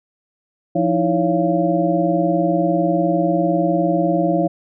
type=tone cluster; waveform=sine; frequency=173.3 / 310.4 / 330.4 / 558 / 689 Hz; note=F3 / D#4 / E4 / C#5 / F5; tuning=-13 / -4 / +4 / +11 / -24 cents; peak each=-21 dBFS; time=0.75-4.48 s; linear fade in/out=10 ms; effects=none